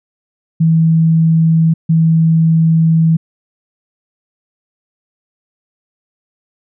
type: tone bursts at uneven times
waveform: sine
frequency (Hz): 162.4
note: E3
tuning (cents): -26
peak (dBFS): -7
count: 2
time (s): 0.6-1.74 / 1.89-3.17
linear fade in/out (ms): 10
effects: none